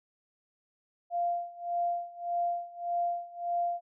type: tone with tremolo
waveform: sine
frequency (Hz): 695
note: F5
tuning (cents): -9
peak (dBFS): -26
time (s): 1.1-3.81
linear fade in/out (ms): 50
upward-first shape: sine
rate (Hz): 1.7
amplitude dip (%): 90
effects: none